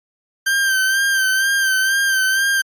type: tone with vibrato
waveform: 40% pulse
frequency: 1568 Hz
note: G6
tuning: in tune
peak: -14 dBFS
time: 0.46-2.62 s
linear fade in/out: 10 ms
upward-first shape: sine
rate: 2.1 Hz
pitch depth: 41 cents each way
effects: AAC 64 kbps